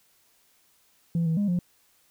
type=tone with pitch steps; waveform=sine; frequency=168 / 162.1 / 204.1 / 176.8 Hz; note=E3 / E3 / G#3 / F3; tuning=+33 / -29 / -30 / +22 cents; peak=-20 dBFS; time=1.15-1.59 s; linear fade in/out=2 ms; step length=110 ms; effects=tanh soft clip ceiling -20 dBFS + white hiss -64 dBFS RMS until 2.1 s